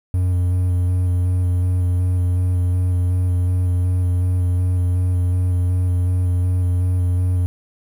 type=tone with vibrato; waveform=triangle; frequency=90 Hz; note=F#2; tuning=47 cents flat; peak=-13 dBFS; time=0.14-7.46 s; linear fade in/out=0 ms; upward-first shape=square; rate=2.7 Hz; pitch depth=15 cents each way; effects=8-bit